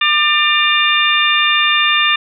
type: harmonic tone with a mistuned harmonic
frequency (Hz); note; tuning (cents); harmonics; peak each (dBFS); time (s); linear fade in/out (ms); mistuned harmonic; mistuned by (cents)
598; D5; +31; 2 / 3 / 4 / 5 / 6; -17 / -17 / -17 / -17 / -17; 0.01-2.16; 5; 5; -110
effects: none